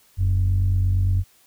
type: tone pair together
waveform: sine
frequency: 43.65 / 92.5 Hz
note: F1 / F#2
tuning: 0 / 0 cents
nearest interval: octave + minor second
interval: 1300 cents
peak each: -21 / -16 dBFS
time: 0.17-1.24 s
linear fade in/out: 50 ms
effects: tanh soft clip ceiling -13 dBFS + white hiss -57 dBFS RMS until 1.46 s